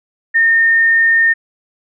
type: tone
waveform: sine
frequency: 1825 Hz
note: A#6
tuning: 37 cents flat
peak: -8 dBFS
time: 0.34-1.34 s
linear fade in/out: 20 ms
effects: none